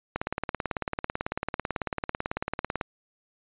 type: click train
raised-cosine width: 0.5 ms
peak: -13 dBFS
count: 49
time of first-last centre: 0.16-2.812 s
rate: 18.1 Hz
effects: resampled to 8000 Hz